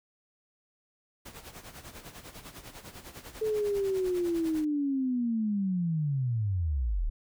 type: noise with tremolo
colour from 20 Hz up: pink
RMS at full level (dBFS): -44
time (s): 1.25-4.65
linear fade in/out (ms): 10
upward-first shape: sine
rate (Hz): 10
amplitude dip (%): 70
type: linear sweep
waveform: sine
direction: down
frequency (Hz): 440 to 32.7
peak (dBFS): -26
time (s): 3.41-7.1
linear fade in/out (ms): 10
effects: none